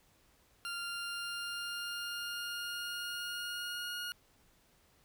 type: tone with pitch glide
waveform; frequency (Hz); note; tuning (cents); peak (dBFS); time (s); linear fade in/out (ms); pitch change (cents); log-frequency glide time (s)
20% pulse; 1394 to 1434.8; F6 to F6; -4 to +46; -33; 0.65-4.12; 0; +50; 0.82-4
effects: pink hiss -68 dBFS RMS until 5.04 s